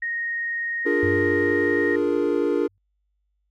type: tone with vibrato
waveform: sine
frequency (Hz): 1864.7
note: A#6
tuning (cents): 0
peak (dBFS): -24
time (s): 0.02-1.96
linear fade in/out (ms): 5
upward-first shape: sine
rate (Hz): 20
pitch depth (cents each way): 10
type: chord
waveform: triangle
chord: Bb dominant seventh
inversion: first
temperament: equal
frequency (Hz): 293.7 / 349.2 / 415.3 / 466.2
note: D4 / F4 / Ab4 / Bb4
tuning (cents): 0 / 0 / 0 / 0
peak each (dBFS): -23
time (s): 0.85-2.68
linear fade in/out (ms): 20
type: tone with exponential decay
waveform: sine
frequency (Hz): 96.6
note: G2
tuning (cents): -25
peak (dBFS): -24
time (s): 1.03-2.78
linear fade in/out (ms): 0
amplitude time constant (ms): 380
effects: added 50 Hz sine -69 dBFS peak until 3.5 s